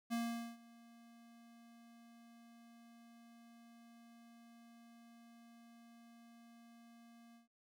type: tone with ADSR envelope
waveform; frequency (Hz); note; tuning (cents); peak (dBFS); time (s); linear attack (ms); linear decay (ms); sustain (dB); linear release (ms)
square; 233.1; A#3; 0; -36; 0.1-7.48; 30; 440; -24; 130
effects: none